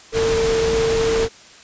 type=tone in noise; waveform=sine; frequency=451.6 Hz; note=A4; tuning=45 cents sharp; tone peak=-16 dBFS; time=0.12-1.29 s; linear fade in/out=50 ms; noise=pink; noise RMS=-24 dBFS; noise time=0.12-1.29 s; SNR=+5 dB; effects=white hiss -44 dBFS RMS until 1.63 s + resampled to 16000 Hz